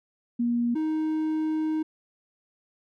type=tone pair in turn; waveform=sine / triangle; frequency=238 / 312.8 Hz; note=A#3 / D#4; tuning=+36 / +9 cents; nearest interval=perfect fourth; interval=473 cents; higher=second; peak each=-22 dBFS; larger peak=neither; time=0.39-0.75 / 0.75-1.83 s; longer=second; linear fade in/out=10 ms; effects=none

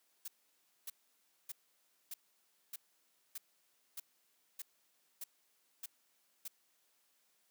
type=noise bursts; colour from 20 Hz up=blue; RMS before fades=-44 dBFS; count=11; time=0.25-6.48 s; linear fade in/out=5 ms; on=30 ms; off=590 ms; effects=white hiss -75 dBFS RMS until 7.5 s + high-pass 200 Hz 12 dB/octave

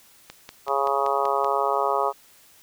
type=click train; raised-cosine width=0.2 ms; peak=-20 dBFS; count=7; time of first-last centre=0.3-1.445 s; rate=5.24 Hz
type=harmonic tone; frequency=138.59 Hz; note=C#3; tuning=in tune; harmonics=3 / 4 / 5 / 6 / 7 / 8 / 9; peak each=-28 / -28 / -28 / -28 / -28 / -28 / -28 dBFS; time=0.66-2.13 s; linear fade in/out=50 ms
effects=white hiss -54 dBFS RMS until 2.62 s

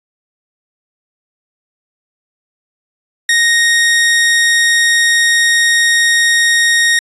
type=tone; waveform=sawtooth; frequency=1864.7 Hz; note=A#6; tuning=in tune; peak=-5 dBFS; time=3.29-6.99 s; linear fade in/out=2 ms; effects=resampled to 24000 Hz

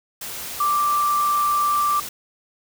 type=tone in noise; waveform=sine; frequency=1174.7 Hz; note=D6; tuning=in tune; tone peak=-17 dBFS; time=0.6-2 s; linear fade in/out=5 ms; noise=white; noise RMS=-32 dBFS; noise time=0.21-2.09 s; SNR=+12 dB; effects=none

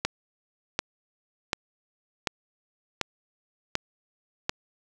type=click train; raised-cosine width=0.2 ms; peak=-7 dBFS; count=7; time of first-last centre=0.05-4.494 s; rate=1.35 Hz; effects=none

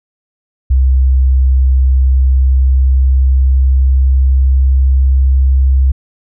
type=tone with pitch glide; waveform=sine; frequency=65.41 to 66.36 Hz; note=C2 to C2; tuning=0 to +25 cents; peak=-5 dBFS; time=0.7-5.92 s; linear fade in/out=10 ms; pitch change=+25 cents; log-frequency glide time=1.76-5.22 s; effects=tanh soft clip ceiling -1 dBFS

